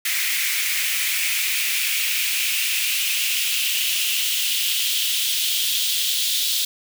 white noise with high-pass filter sweep, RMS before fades -22 dBFS, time 0.05-6.65 s, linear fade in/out 5 ms, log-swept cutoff 2100 to 3500 Hz, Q 3.7, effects none

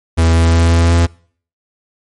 45% pulse tone with pitch steps, 82.41 / 82.98 / 83.56 / 84.14 / 84.73 Hz, E2 / E2 / E2 / E2 / E2, 0 / +12 / +24 / +36 / +48 cents, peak -8 dBFS, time 0.17-1.07 s, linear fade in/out 20 ms, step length 180 ms, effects noise-tail reverb RT60 0.5 s tail -24 dB re dry + MP3 48 kbps

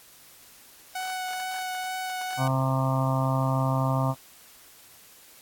sawtooth tone with vibrato, 743 Hz, F#5, 7 cents sharp, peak -26 dBFS, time 0.95-2.48 s, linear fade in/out 5 ms, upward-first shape sine, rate 2.2 Hz, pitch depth 9 cents each way
harmonic tone, 132.4 Hz, C3, 21 cents sharp, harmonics 1 / 2 / 4 / 5 / 6 / 7 / 8 / 9, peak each -24 / -31 / -36 / -32 / -37 / -33 / -34 / -35 dBFS, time 2.37-4.15 s, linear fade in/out 50 ms
effects white hiss -52 dBFS RMS until 5.41 s + AAC 64 kbps

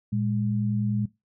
sine tone pair together, 115.36 / 205.5 Hz, A#2 / G#3, -18 / -18 cents, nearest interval minor seventh, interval 1000 cents, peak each -26 dBFS, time 0.12-1.06 s, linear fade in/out 10 ms, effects noise-tail reverb RT60 0.2 s tail -18 dB re dry

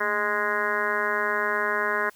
harmonic tone with a mistuned harmonic, 207.7 Hz, G#3, in tune, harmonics 1 / 2 / 3 / 4 / 5 / 6 / 7 / 8 / 9 / 10, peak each -41 / -31 / -33 / -39 / -29 / -34 / -30 / -29 / -31 / -40 dBFS, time 0-2.1 s, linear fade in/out 10 ms, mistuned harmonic 1, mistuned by +120 cents, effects white hiss -56 dBFS RMS until 2.15 s

